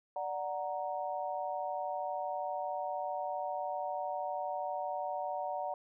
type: chord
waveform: sine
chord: D augmented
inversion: none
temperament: equal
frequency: 587.3 / 740 / 932.3 Hz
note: D5 / F#5 / A#5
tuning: 0 / 0 / 0 cents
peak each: -39 / -37 / -40 dBFS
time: 0.16-5.74 s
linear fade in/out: 2 ms
effects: none